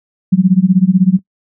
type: tone with tremolo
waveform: sine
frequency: 186 Hz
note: F#3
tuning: 9 cents sharp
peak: -3 dBFS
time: 0.32-1.19 s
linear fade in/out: 10 ms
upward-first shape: sine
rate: 16 Hz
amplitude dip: 90%
effects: noise-tail reverb RT60 0.1 s tail -20 dB re dry